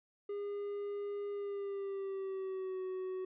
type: tone with pitch glide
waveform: triangle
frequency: 407 to 373.2 Hz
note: G#4 to F#4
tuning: -35 to +15 cents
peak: -35 dBFS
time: 0.29-3.25 s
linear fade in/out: 5 ms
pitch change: -150 cents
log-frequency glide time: 1.31-2.82 s
effects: resampled to 8000 Hz